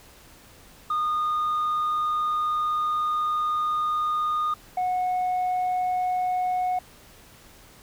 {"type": "tone pair in turn", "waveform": "sine", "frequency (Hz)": [1226, 731.7], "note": ["D#6", "F#5"], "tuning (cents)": [-26, -20], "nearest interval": "major sixth", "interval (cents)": 894, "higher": "first", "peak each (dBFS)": -20, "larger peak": "neither", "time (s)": [[0.9, 4.54], [4.77, 6.79]], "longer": "first", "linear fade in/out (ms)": 5, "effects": ["tanh soft clip ceiling -21 dBFS", "pink hiss -51 dBFS RMS until 7.82 s"]}